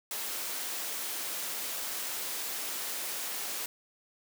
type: high-pass noise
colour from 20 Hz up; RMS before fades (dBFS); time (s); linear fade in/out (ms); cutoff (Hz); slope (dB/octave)
white; -36; 0.11-3.66; 2; 280; 12
effects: none